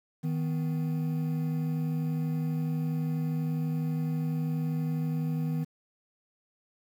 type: tone pair together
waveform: triangle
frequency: 157.99 / 250.2 Hz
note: D#3 / B3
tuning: +27 / +23 cents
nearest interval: minor sixth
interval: 796 cents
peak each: -26 / -33 dBFS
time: 0.23-5.65 s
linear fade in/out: 20 ms
effects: 9-bit